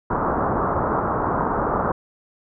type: low-pass noise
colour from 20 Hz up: white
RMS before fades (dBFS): -22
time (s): 0.1-1.92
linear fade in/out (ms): 5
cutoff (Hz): 1300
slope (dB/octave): 48
effects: none